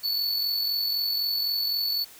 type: tone with amplitude modulation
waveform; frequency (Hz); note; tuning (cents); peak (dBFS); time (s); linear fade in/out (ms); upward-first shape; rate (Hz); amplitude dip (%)
square; 4448; C#8; +5; -23; 0.03-2.05; 20; sine; 43.9; 40
effects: white hiss -49 dBFS RMS until 2.19 s